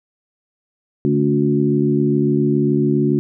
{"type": "harmonic tone with a mistuned harmonic", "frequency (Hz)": 72.5, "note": "D2", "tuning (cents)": -22, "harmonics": [2, 3, 4, 5], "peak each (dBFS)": [-19, -19, -19, -19], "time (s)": [1.05, 3.19], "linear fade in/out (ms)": 0, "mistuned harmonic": 4, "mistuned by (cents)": -32, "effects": []}